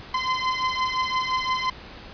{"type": "beating tone pair", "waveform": "sawtooth", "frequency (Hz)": [1027, 1032.8], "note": ["C6", "C6"], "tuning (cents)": [-33, -23], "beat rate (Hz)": 5.8, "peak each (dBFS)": -22, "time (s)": [0.14, 1.7], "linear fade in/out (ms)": 5, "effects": ["pink hiss -42 dBFS RMS until 2.13 s", "resampled to 11025 Hz"]}